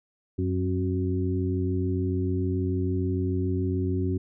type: harmonic tone with a mistuned harmonic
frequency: 92.5 Hz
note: F#2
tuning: in tune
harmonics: 1 / 2 / 3 / 4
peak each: -26 / -33 / -30 / -31 dBFS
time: 0.38-4.18 s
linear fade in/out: 10 ms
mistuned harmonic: 3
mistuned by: -36 cents
effects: none